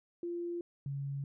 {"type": "tone pair in turn", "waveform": "sine", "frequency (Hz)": [345.5, 139.35], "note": ["F4", "C#3"], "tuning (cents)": [-19, 9], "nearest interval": "octave + major third", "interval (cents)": 1572, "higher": "first", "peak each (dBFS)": [-35, -35], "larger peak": "neither", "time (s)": [[0.23, 0.61], [0.86, 1.24]], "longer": "neither", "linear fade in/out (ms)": 2, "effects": []}